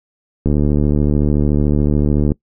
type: click train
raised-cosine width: 3 ms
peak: -3 dBFS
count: 138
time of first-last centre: 0.46-2.319 s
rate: 73.7 Hz
effects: noise-tail reverb RT60 0.1 s tail -23 dB re dry